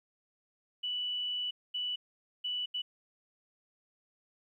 sine tone bursts at uneven times, 2963 Hz, F#7, 2 cents sharp, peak -32 dBFS, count 4, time 0.83-1.51 / 1.74-1.96 / 2.44-2.66 / 2.74-2.82 s, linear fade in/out 10 ms, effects 12-bit

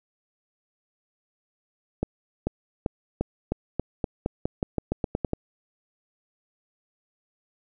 accelerating click train, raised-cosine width 2 ms, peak -11 dBFS, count 16, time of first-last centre 2.03-5.334 s, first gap 440 ms, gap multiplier 0.89, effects none

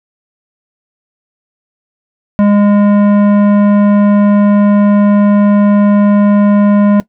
sine tone with tanh clipping, 204.7 Hz, G#3, 25 cents flat, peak -7 dBFS, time 2.39-7 s, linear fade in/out 0 ms, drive 14 dB, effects noise-tail reverb RT60 0.1 s tail -18 dB re dry

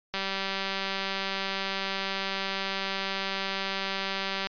click train, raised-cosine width 0.2 ms, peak -13 dBFS, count 841, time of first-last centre 0.14-4.47 s, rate 194 Hz, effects resampled to 11025 Hz

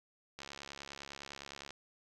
click train, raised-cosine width 0.2 ms, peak -28 dBFS, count 93, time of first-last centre 0.39-1.706 s, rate 69.9 Hz, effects none

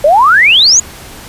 sine exponential sweep, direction up, 554.4 to 6980 Hz, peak -3 dBFS, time 0.04-0.8 s, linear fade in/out 5 ms, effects pink hiss -31 dBFS RMS until 1.28 s + resampled to 32000 Hz

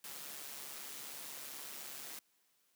white noise with amplitude modulation, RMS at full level -45 dBFS, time 0.04-2.19 s, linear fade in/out 2 ms, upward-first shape sine, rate 141 Hz, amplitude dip 50%, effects white hiss -75 dBFS RMS until 2.75 s + high-pass 150 Hz 12 dB/octave

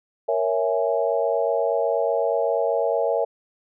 sine chord, A# half-diminished seventh, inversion none, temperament equal, 466.2 / 554.4 / 659.3 / 830.6 Hz, A#4 / C#5 / E5 / G#5, 0 / 0 / 0 / 0 cents, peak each -24 / -24 / -24 / -29 dBFS, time 0.28-3.25 s, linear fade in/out 10 ms, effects none

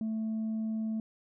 sine tone, 220.3 Hz, A3, 2 cents sharp, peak -28 dBFS, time 0.01-1 s, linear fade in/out 2 ms, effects tanh soft clip ceiling -29 dBFS

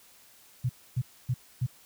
sine tone bursts, 125.1 Hz, B2, 23 cents sharp, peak -24 dBFS, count 4, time 0.64-1.666 s, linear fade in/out 10 ms, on 54 ms, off 270 ms, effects white hiss -57 dBFS RMS until 1.85 s

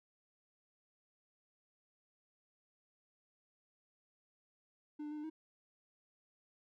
triangle tone with pitch steps, 299.4 / 297.2 / 302.8 / 299.6 / 316 Hz, D4 / D4 / D#4 / D4 / D#4, +33 / +21 / -47 / +35 / +27 cents, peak -39 dBFS, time 4.99-5.3 s, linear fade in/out 10 ms, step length 62 ms, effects none

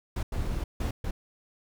brown noise bursts at uneven times, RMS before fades -30 dBFS, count 4, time 0.16-0.23 / 0.32-0.64 / 0.8-0.91 / 1.04-1.11 s, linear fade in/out 5 ms, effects none

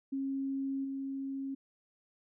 sine tone with level steps, 271.4 Hz, C#4, 36 cents flat, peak -32 / -35 dBFS, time 0.12-1.55 s, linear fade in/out 10 ms, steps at 0.84 s, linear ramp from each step 10 ms, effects none

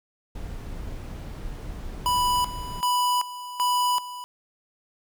brown noise, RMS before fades -35 dBFS, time 0.35-2.81 s, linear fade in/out 5 ms
square tone with tremolo, 987.8 Hz, B5, in tune, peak -21 dBFS, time 2.06-4.24 s, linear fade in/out 0 ms, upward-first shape square, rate 1.3 Hz, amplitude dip 80%
effects none

